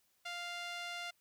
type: tone with band-pass filter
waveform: sawtooth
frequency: 698.5 Hz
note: F5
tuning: in tune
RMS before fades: -43 dBFS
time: 0.25-1.11 s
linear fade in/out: 10 ms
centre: 2800 Hz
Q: 0.95
effects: white hiss -75 dBFS RMS until 1.2 s